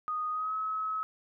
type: tone with pitch glide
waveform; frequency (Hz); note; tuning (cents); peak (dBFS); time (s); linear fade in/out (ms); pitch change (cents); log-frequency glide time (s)
sine; 1240 to 1284.5; D#6 to E6; -6 to -45; -30; 0.08-1.03; 0; +61; 0.31-0.54
effects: none